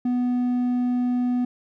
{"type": "tone with hard clipping", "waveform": "sine", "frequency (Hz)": 246.9, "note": "B3", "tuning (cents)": 0, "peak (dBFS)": -21, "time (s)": [0.05, 1.45], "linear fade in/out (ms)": 5, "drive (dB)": 3, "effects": []}